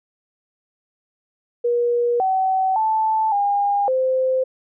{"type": "tone with pitch steps", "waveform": "sine", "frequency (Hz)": [478.8, 759, 877, 809, 519], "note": ["A#4", "F#5", "A5", "G#5", "C5"], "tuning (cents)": [46, 44, -6, -46, -14], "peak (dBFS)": -16, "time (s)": [1.64, 4.44], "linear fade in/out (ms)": 10, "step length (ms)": 560, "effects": []}